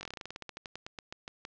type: slowing click train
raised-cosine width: 0.2 ms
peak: -23 dBFS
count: 21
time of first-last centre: 0.01-1.451 s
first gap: 20 ms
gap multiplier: 1.12
effects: low-pass 6000 Hz 12 dB/octave